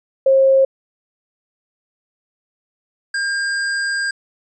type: tone pair in turn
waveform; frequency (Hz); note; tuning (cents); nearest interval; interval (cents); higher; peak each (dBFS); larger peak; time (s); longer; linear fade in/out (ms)
sine / square; 536 / 1606.2; C5 / G6; +42 / +42; octave + perfect fifth; 1900; second; -9 / -19; first; 0.26-0.65 / 3.14-4.11; second; 5
effects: resampled to 22050 Hz